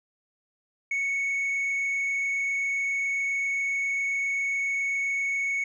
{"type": "tone with frequency modulation", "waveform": "sine", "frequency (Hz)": 2216, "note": "C#7", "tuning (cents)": -1, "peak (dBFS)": -22, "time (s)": [0.91, 5.64], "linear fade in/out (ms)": 5, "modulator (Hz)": 27.4, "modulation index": 0.58, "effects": ["tanh soft clip ceiling -24 dBFS"]}